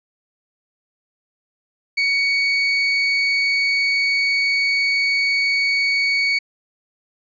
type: tone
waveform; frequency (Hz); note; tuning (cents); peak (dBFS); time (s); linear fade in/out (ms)
35% pulse; 2237; C#7; +15; -14; 1.97-6.39; 10
effects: resampled to 16000 Hz